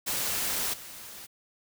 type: noise with level steps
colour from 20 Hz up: white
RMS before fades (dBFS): -30 / -44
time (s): 0.06-1.27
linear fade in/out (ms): 20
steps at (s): 0.73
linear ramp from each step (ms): 10
effects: none

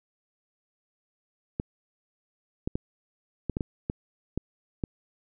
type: clicks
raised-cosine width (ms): 3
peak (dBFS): -15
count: 9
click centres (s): 1.599 / 2.675 / 2.755 / 3.497 / 3.569 / 3.608 / 3.899 / 4.376 / 4.838
effects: none

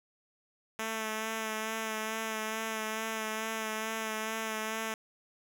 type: tone with vibrato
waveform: 5% pulse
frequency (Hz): 220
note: A3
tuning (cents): 0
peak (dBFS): -22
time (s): 0.79-4.94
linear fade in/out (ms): 2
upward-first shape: sine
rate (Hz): 2.3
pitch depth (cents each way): 22
effects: none

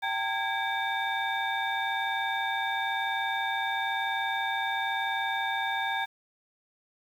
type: tone cluster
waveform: sine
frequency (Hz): 782 / 903 / 1641 / 2299 / 3627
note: G5 / A5 / G#6 / D7 / A#7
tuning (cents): -4 / +45 / -21 / -37 / -48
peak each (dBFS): -32 / -33 / -32 / -36 / -36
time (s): 0.02-6.06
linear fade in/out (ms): 20
effects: tanh soft clip ceiling -16 dBFS + 9-bit

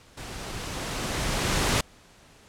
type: noise with level ramp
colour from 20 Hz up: pink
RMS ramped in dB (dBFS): -39 to -22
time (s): 0.17-1.81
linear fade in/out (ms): 5
effects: pink hiss -54 dBFS RMS until 2.48 s + low-pass 9000 Hz 12 dB/octave

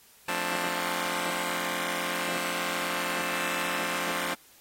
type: chord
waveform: 5% pulse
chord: D minor seventh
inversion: first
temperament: just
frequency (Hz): 176.2 / 220.2 / 264.3 / 293.7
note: F3 / A3 / C4 / D4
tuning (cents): +16 / +2 / +18 / 0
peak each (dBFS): -23 / -26 / -25 / -23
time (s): 0.28-4.34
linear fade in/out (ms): 5
effects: white hiss -57 dBFS RMS until 4.6 s + AAC 48 kbps

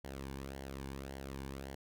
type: tone with flanger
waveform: sawtooth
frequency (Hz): 67.8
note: C#2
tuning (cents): -38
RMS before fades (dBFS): -45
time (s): 0.04-1.75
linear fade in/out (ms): 5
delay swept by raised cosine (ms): 0.79 to 1.57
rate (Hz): 1.8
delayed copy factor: -0.6
effects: none

